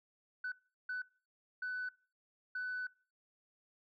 sine tone bursts at uneven times, 1498 Hz, F#6, 21 cents sharp, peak -35 dBFS, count 4, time 0.44-0.52 / 0.89-1.02 / 1.62-1.89 / 2.55-2.87 s, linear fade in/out 5 ms, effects noise-tail reverb RT60 0.4 s tail -24 dB re dry + tanh soft clip ceiling -34 dBFS

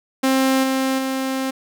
sawtooth tone with level steps, 264.8 Hz, C4, 21 cents sharp, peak -11 / -14 / -17 dBFS, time 0.23-1.51 s, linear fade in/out 10 ms, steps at 0.63 / 0.98 s, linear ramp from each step 10 ms, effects none

